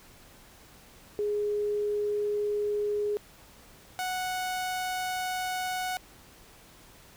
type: tone pair in turn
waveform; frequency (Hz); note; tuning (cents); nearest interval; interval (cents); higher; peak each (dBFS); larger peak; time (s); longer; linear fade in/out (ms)
sine / sawtooth; 415.3 / 738.1; G#4 / F#5; 0 / -4; minor seventh; 996; second; -26; neither; 1.19-3.17 / 3.99-5.97; neither; 0
effects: pink hiss -54 dBFS RMS until 7.16 s